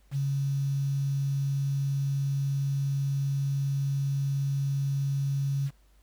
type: tone with quantisation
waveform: sine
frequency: 138.59 Hz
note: C#3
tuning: in tune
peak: -25 dBFS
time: 0.11-5.71 s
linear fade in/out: 50 ms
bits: 8
effects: added 50 Hz sine -58 dBFS peak until 6.02 s + pink hiss -68 dBFS RMS until 6.02 s